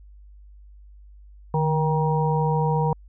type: harmonic tone with a mistuned harmonic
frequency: 157.8 Hz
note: D#3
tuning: 25 cents sharp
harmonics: 1 / 3 / 5 / 6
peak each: -21 / -26 / -29 / -26 dBFS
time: 1.54-2.93 s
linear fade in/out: 2 ms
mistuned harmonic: 1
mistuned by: -61 cents
effects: added 50 Hz sine -44 dBFS peak until 3.08 s